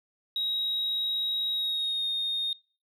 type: tone with pitch glide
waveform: sine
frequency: 3811 to 3694 Hz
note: A#7 to A#7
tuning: +38 to -16 cents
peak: -25 dBFS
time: 0.36-2.53 s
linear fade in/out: 2 ms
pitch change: -54 cents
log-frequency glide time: 1.52-2.06 s
effects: noise-tail reverb RT60 0.4 s tail -26 dB re dry + tanh soft clip ceiling -24 dBFS